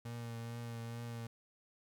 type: tone with vibrato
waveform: 35% pulse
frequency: 116.9 Hz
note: A#2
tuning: 5 cents sharp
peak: -40 dBFS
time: 0.05-1.27 s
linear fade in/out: 5 ms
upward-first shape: triangle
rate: 2.3 Hz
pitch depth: 26 cents each way
effects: 13-bit